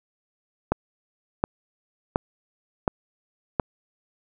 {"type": "click train", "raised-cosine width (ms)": 1, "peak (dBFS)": -6, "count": 5, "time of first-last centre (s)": [0.72, 3.598], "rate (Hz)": 1.39, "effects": []}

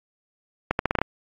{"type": "accelerating click train", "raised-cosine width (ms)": 0.5, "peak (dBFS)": -6, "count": 7, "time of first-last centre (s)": [0.71, 1.016], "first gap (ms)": 81, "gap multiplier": 0.81, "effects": ["AAC 48 kbps"]}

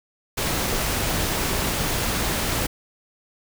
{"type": "noise", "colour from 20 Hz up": "pink", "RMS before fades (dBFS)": -24, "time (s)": [0.37, 2.67], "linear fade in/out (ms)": 10, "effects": []}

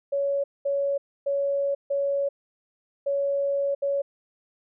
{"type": "tone bursts at uneven times", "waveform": "sine", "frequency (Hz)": 560, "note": "C#5", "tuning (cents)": 18, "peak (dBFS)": -22, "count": 6, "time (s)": [[0.12, 0.44], [0.65, 0.98], [1.26, 1.75], [1.9, 2.29], [3.06, 3.75], [3.82, 4.02]], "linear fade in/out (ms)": 10, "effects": []}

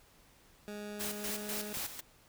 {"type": "tone with pitch glide", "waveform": "20% pulse", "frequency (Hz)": [207.7, 209.1], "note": ["G#3", "G#3"], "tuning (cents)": [0, 12], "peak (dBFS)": -36, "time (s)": [0.68, 1.73], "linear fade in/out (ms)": 0, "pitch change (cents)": 12, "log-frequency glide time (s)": [1.22, 1.36]}
{"type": "noise with tremolo", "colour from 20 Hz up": "white", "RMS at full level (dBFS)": -38, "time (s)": [0.99, 2.01], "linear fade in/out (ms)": 20, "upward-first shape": "square", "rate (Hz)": 4, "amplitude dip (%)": 65}
{"type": "click", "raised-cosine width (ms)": 3, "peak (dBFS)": -34, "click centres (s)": 1.772}
{"effects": ["pink hiss -63 dBFS RMS until 2.28 s"]}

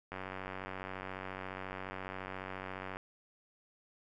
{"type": "click train", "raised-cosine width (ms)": 0.5, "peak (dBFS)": -26, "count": 270, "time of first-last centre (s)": [0.12, 2.97], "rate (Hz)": 94.4, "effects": []}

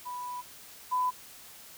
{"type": "tone pair in turn", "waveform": "sine", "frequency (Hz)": [987.8, 1001.6], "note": ["B5", "B5"], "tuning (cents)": [0, 24], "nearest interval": "unison", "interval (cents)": 24, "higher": "second", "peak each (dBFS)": [-35, -25], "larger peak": "second", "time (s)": [[0.05, 0.42], [0.91, 1.11]], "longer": "first", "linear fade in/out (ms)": 20, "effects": ["white hiss -50 dBFS RMS until 1.77 s"]}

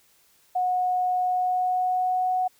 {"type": "tone with pitch glide", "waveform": "sine", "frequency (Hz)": [730, 738.1], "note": ["F#5", "F#5"], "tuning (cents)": [-24, -4], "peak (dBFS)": -21, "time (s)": [0.55, 2.48], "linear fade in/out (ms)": 10, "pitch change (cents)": 20, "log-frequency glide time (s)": [1.23, 2.34], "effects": ["white hiss -61 dBFS RMS until 2.59 s"]}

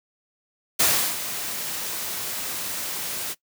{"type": "noise with ADSR envelope", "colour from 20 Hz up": "white", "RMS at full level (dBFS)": -18, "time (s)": [0.79, 3.35], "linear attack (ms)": 14, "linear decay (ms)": 350, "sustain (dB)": -12, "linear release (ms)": 36, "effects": ["noise-tail reverb RT60 0.1 s tail -20 dB re dry", "high-pass 100 Hz 12 dB/octave"]}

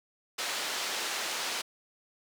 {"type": "band-pass noise", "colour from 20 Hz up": "white", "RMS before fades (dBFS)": -34, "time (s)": [0.38, 1.62], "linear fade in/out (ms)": 10, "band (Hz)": [380, 5300], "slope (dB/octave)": 12, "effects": []}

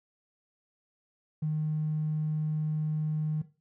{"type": "tone", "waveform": "triangle", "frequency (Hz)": 154.1, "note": "D#3", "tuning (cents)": -16, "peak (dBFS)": -23, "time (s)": [1.42, 3.42], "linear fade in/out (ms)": 10, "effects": ["noise-tail reverb RT60 0.3 s tail -17 dB re dry", "tanh soft clip ceiling -25 dBFS"]}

